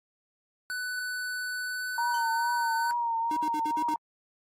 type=tone with pitch glide; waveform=square; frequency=1494 to 1504.4 Hz; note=F#6 to F#6; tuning=+16 to +28 cents; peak=-32 dBFS; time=0.7-2.91 s; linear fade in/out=0 ms; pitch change=+12 cents; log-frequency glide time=1.62-2.14 s
type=tone with vibrato; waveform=sine; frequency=932.3 Hz; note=A#5; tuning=in tune; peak=-26 dBFS; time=1.98-3.96 s; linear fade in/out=2 ms; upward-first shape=triangle; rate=2.3 Hz; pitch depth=51 cents each way
type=tone with exponential decay; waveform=15% pulse; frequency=1528 Hz; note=G6; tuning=45 cents flat; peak=-30 dBFS; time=2.14-2.31 s; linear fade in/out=5 ms; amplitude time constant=35 ms
type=tone bursts; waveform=square; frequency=305.8 Hz; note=D#4; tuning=30 cents flat; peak=-34 dBFS; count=6; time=3.31-3.941 s; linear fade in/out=2 ms; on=56 ms; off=59 ms
effects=AAC 48 kbps